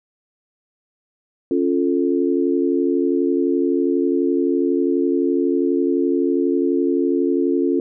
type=chord; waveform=sine; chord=Db augmented; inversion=none; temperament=equal; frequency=277.2 / 349.2 / 440 Hz; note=Db4 / F4 / A4; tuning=0 / 0 / 0 cents; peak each=-19 / -19 / -23 dBFS; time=1.51-7.8 s; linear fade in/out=2 ms; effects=none

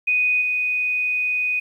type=tone with level steps; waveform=sine; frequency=2489 Hz; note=D#7; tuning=in tune; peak=-16 / -19 dBFS; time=0.07-1.6 s; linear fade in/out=10 ms; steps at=0.41 s; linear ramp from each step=10 ms; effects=9-bit

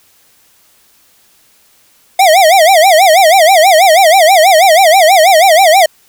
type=tone with vibrato; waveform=square; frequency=698.5 Hz; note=F5; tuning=in tune; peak=-4 dBFS; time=2.19-5.86 s; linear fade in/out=5 ms; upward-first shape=sine; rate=6.2 Hz; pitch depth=220 cents each way; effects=white hiss -49 dBFS RMS until 6.08 s

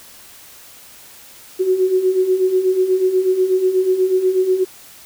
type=beating tone pair; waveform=sine; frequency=366.7 / 374.9 Hz; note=F#4 / F#4; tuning=-15 / +23 cents; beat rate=8.2 Hz; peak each=-20 / -14 dBFS; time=1.59-4.65 s; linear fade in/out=20 ms; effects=white hiss -42 dBFS RMS until 5.05 s

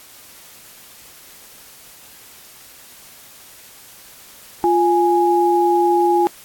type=tone pair together; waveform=sine; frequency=348.9 / 830.6 Hz; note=F4 / G#5; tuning=-2 / 0 cents; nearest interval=octave + minor third; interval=1502 cents; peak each=-15 dBFS; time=4.64-6.27 s; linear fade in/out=0 ms; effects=white hiss -43 dBFS RMS until 6.44 s + AAC 64 kbps

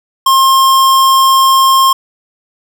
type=tone; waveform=square; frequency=1066 Hz; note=C6; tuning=32 cents sharp; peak=-6 dBFS; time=0.26-1.93 s; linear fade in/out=5 ms; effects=none

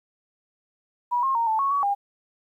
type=tone with pitch steps; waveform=sine; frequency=970 / 1071 / 926 / 879 / 1104 / 1129 / 805 Hz; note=B5 / C6 / A#5 / A5 / C#6 / C#6 / G5; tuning=-31 / +40 / -12 / -2 / -7 / +31 / +46 cents; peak=-20 dBFS; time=1.11-1.95 s; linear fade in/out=20 ms; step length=120 ms; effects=10-bit

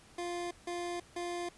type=tone bursts; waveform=25% pulse; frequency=349.2 Hz; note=F4; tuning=in tune; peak=-32 dBFS; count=3; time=0.18-1.49 s; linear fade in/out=5 ms; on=330 ms; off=160 ms; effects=pink hiss -59 dBFS RMS until 1.57 s + resampled to 24000 Hz

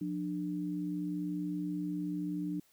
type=tone pair together; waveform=sine; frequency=177.1 / 297.8 Hz; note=F3 / D4; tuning=+24 / +24 cents; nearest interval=major sixth; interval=900 cents; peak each=-37 / -35 dBFS; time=0.01-2.6 s; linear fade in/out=5 ms; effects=white hiss -68 dBFS RMS until 2.72 s

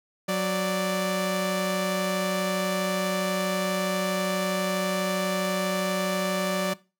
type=tone pair together; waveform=sawtooth; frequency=185 / 587.3 Hz; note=F#3 / D5; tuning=0 / 0 cents; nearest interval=octave + minor sixth; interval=2000 cents; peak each=-23 dBFS; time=0.28-6.74 s; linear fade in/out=10 ms; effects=noise-tail reverb RT60 0.3 s tail -20 dB re dry

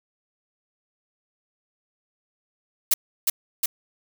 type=noise with echo; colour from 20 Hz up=blue; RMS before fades=-18 dBFS; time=2.91-2.94 s; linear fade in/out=5 ms; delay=360 ms; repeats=2; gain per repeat=-2 dB; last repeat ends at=3.66 s; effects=none

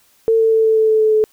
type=tone with pitch steps; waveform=sine; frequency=449.5 / 446.9 / 444.3 / 441.8 / 439.2 / 436.7 / 434.2 / 431.7 Hz; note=A4 / A4 / A4 / A4 / A4 / A4 / A4 / A4; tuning=+37 / +27 / +17 / +7 / -3 / -13 / -23 / -33 cents; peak=-10 dBFS; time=0.28-1.24 s; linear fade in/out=0 ms; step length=120 ms; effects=white hiss -55 dBFS RMS until 1.32 s

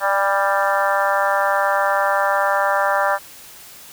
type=harmonic tone with a mistuned harmonic; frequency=196.9 Hz; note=G3; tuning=8 cents sharp; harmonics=3 / 4 / 5 / 6 / 7 / 8 / 9; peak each=-21 / -22 / -23 / -24 / -24 / -25 / -26 dBFS; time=0-3.19 s; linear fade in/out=50 ms; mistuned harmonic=4; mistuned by=+20 cents; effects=white hiss -41 dBFS RMS until 3.92 s

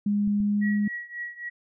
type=tone with pitch glide; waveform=sine; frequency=205.2 to 206.6 Hz; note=G#3 to G#3; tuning=-21 to -9 cents; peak=-21 dBFS; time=0.06-0.88 s; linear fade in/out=5 ms; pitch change=+12 cents; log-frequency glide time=0.37-0.71 s
type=clicks; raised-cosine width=5 ms; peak=-29 dBFS; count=2; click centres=0.276 / 0.403 s
type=tone with tremolo; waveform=sine; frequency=1918 Hz; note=A#6; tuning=49 cents sharp; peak=-29 dBFS; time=0.61-1.5 s; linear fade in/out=20 ms; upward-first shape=triangle; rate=3.7 Hz; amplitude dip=90%
effects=none

